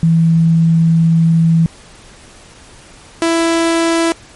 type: tone pair in turn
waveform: sine / sawtooth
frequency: 164.4 / 331.9 Hz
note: E3 / E4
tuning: -4 / +12 cents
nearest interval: octave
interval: 1216 cents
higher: second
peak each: -7 dBFS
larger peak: neither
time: 0.03-1.66 / 3.22-4.12 s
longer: first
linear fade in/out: 0 ms
effects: pink hiss -40 dBFS RMS until 4.35 s + MP3 48 kbps